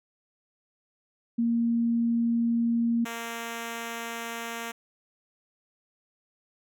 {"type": "tone pair in turn", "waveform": ["sine", "5% pulse"], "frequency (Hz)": [233.1, 231.4], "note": ["A#3", "A#3"], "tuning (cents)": [0, -13], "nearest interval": "unison", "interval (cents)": 13, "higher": "first", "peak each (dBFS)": [-22, -22], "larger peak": "neither", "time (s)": [[1.38, 3.05], [3.05, 4.72]], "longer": "neither", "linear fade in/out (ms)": 10, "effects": []}